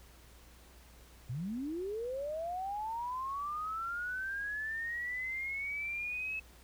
sine linear sweep, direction up, 110 to 2601 Hz, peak -35 dBFS, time 1.29-6.4 s, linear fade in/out 10 ms, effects added 60 Hz sine -57 dBFS peak until 6.63 s + pink hiss -60 dBFS RMS until 6.63 s

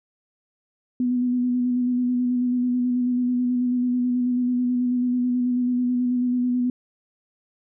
sine tone with vibrato, 247.5 Hz, B3, 4 cents sharp, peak -19 dBFS, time 1-6.7 s, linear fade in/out 2 ms, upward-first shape square, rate 9.2 Hz, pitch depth 17 cents each way, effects none

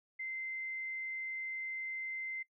sine tone, 2076 Hz, C7, 14 cents flat, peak -38 dBFS, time 0.19-2.43 s, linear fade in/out 10 ms, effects noise-tail reverb RT60 0.1 s tail -22 dB re dry

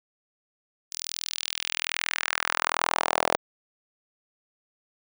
sawtooth tone with high-pass filter sweep, 41.2 Hz, E1, in tune, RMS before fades -29 dBFS, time 0.91-3.37 s, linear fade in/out 20 ms, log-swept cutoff 5800 to 610 Hz, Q 1.8, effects none

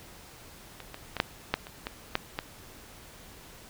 clicks, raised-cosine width 0.3 ms, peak -25 / -23 / -17 / -6 / -8 / -26 / -17 / -9 / -14 dBFS, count 9, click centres 0.803 / 0.944 / 1.167 / 1.201 / 1.54 / 1.669 / 1.869 / 2.154 / 2.389 s, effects pink hiss -50 dBFS RMS until 3.69 s

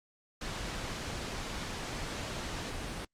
pink noise, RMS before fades -38 dBFS, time 0.41-3.05 s, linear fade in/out 5 ms, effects low-pass 7000 Hz 12 dB/octave + Opus 48 kbps

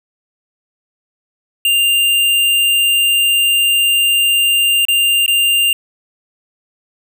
square tone with dropouts, 2794 Hz, F7, in tune, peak -11 dBFS, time 1.65-5.73 s, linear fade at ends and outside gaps 2 ms, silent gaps 4.852-4.884 / 5.262-5.279 s, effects none

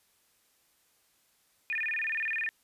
sine tone with vibrato, 2101 Hz, C7, 7 cents sharp, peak -29 dBFS, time 1.7-2.49 s, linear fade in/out 0 ms, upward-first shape square, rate 19 Hz, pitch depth 270 cents each way, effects white hiss -69 dBFS RMS until 2.63 s + resampled to 32000 Hz

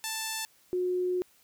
5% pulse / sine tone pair in turn, 883 / 362.6 Hz, A5 / F#4, +6 / -35 cents, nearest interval octave + minor third, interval 1541 cents, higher first, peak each -20 / -26 dBFS, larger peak first, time 0.04-0.45 / 0.73-1.22 s, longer second, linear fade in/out 0 ms, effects white hiss -63 dBFS RMS until 1.43 s

